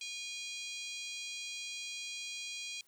harmonic tone with a mistuned harmonic, 815 Hz, G#5, 33 cents flat, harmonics 3 / 4 / 5 / 6 / 7 / 8 / 9 / 10, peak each -44 / -46 / -48 / -50 / -51 / -52 / -53 / -54 dBFS, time 0.01-2.81 s, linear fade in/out 2 ms, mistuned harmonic 6, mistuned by -70 cents, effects white hiss -69 dBFS RMS until 2.87 s

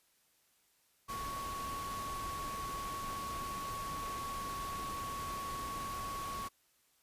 sine tone in noise, 1114 Hz, C#6, 8 cents sharp, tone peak -39 dBFS, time 1.08-6.49 s, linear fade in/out 20 ms, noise pink, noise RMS -45 dBFS, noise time 1.08-6.49 s, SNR +3 dB, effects white hiss -72 dBFS RMS until 7.02 s + resampled to 32000 Hz

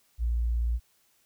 sine tone, 58.27 Hz, A#1, in tune, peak -24 dBFS, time 0.18-0.8 s, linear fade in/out 50 ms, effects white hiss -67 dBFS RMS until 1.25 s

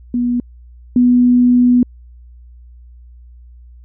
sine tone pair in turn, 242.9 / 246.1 Hz, B3 / B3, -29 / -6 cents, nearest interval unison, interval 23 cents, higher second, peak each -13 / -7 dBFS, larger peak second, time 0.14-0.4 / 0.96-1.83 s, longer second, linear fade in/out 2 ms, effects added 60 Hz sine -37 dBFS peak until 3.84 s

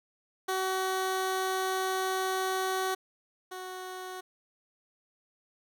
15% pulse tone pair in turn, 377.2 / 370.5 Hz, F#4 / F#4, +33 / +2 cents, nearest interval unison, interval 31 cents, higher first, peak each -22 / -32 dBFS, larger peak first, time 0.48-2.95 / 3.51-4.21 s, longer first, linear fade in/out 10 ms, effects none

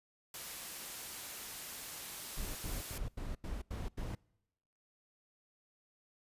white noise, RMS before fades -45 dBFS, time 0.34-2.98 s, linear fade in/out 2 ms
brown noise bursts, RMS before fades -40 dBFS, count 7, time 2.37-4.152 s, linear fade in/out 5 ms, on 180 ms, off 87 ms
effects noise-tail reverb RT60 0.9 s tail -26 dB re dry + resampled to 32000 Hz

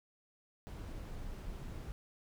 brown noise, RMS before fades -44 dBFS, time 0.67-1.92 s, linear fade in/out 0 ms, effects none

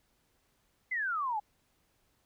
sine exponential sweep, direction down, 2093 to 810 Hz, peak -30 dBFS, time 0.91-1.4 s, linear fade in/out 10 ms, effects pink hiss -73 dBFS RMS until 2.25 s

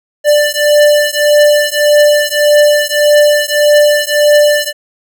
square beating tone pair, 590 / 591.7 Hz, D5 / D5, +8 / +13 cents, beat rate 1.7 Hz, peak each -10 dBFS, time 0.24-4.73 s, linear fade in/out 50 ms, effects none

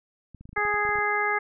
clicks, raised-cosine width 5 ms, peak -32 dBFS, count 12, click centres 0.347 / 0.41 / 0.455 / 0.492 / 0.53 / 0.578 / 0.652 / 0.742 / 0.852 / 0.891 / 0.956 / 0.987 s
harmonic tone, 415.3 Hz, G#4, in tune, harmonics 1 / 2 / 3 / 4 / 5, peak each -31 / -29 / -29 / -28 / -28 dBFS, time 0.56-1.39 s, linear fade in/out 10 ms
effects none

